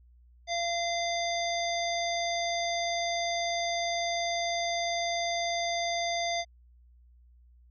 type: harmonic tone with a mistuned harmonic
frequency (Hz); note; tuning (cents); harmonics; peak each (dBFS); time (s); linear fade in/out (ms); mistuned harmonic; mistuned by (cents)
687; F5; -29; 1 / 3 / 5 / 7 / 9; -30 / -35 / -37 / -38 / -40; 0.47-6.45; 50; 5; +66
effects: added 60 Hz sine -55 dBFS peak until 7.7 s